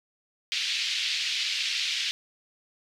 white band-pass noise, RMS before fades -29 dBFS, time 0.52-2.11 s, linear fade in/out 0 ms, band 2300 to 4500 Hz, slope 24 dB/octave, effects none

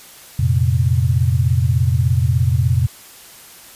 sine chord, F suspended fourth, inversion none, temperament equal with one note detuned, 87.31 / 114.08 / 130.81 Hz, F2 / Bb2 / C3, 0 / -37 / 0 cents, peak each -17 dBFS, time 0.39-2.87 s, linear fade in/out 5 ms, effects white hiss -41 dBFS RMS until 3.75 s + resampled to 32000 Hz

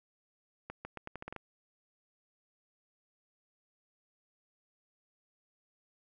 accelerating click train, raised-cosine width 0.5 ms, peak -26 dBFS, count 9, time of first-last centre 0.7-1.363 s, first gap 150 ms, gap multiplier 0.82, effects none

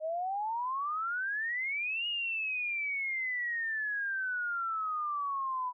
sine exponential two-way sweep, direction up then down, 614 to 2887 to 986 Hz, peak -31 dBFS, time 0-5.73 s, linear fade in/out 50 ms, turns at 2.07 s, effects none

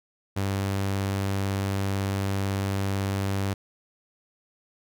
sawtooth tone, 98 Hz, G2, in tune, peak -21 dBFS, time 0.36-3.54 s, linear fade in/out 10 ms, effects none

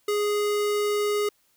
square tone, 414.9 Hz, G#4, 2 cents flat, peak -23 dBFS, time 0.08-1.29 s, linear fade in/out 5 ms, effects white hiss -66 dBFS RMS until 1.56 s

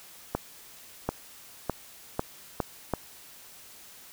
accelerating click train, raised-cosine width 1 ms, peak -12 dBFS, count 6, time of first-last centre 0.35-2.937 s, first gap 740 ms, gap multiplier 0.82, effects white hiss -50 dBFS RMS until 4.12 s

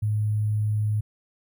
sine tone with sample-and-hold, 106.2 Hz, G#2, 39 cents sharp, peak -21 dBFS, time 0.02-1.01 s, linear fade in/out 10 ms, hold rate 11025 Hz, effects none

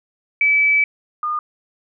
sine tone pair in turn, 2300 / 1218.4 Hz, D7 / D#6, -37 / -37 cents, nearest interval major seventh, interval 1100 cents, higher first, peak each -12 / -19 dBFS, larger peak first, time 0.41-0.84 / 1.23-1.39 s, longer first, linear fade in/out 2 ms, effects none

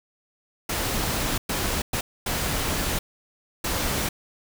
pink noise bursts at uneven times, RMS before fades -26 dBFS, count 5, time 0.69-1.38 / 1.49-1.82 / 1.93-2.01 / 2.26-2.99 / 3.64-4.09 s, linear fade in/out 5 ms, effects none

